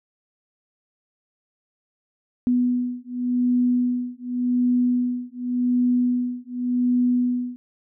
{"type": "beating tone pair", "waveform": "sine", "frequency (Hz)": [246.4, 247.28], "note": ["B3", "B3"], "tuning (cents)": [-4, 2], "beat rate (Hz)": 0.88, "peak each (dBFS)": -22, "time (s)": [2.47, 7.56], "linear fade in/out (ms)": 0, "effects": []}